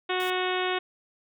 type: harmonic tone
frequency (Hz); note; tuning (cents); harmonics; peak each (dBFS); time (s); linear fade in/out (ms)
367.4; F#4; -12; 1 / 2 / 3 / 4 / 5 / 6 / 7 / 8 / 9 / 10; -29 / -32 / -34 / -35 / -36 / -37 / -37 / -38 / -39 / -39; 0.09-0.79; 10
type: noise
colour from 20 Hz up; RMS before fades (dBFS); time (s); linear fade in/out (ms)
white; -44; 0.2-0.3; 0
effects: none